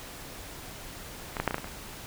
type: clicks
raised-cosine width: 0.5 ms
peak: -17 / -12 / -9 / -16 / -12 / -20 / -23 / -28 dBFS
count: 8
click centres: 1.368 / 1.4 / 1.477 / 1.509 / 1.544 / 1.582 / 1.644 / 1.674 s
effects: pink hiss -43 dBFS RMS until 2.06 s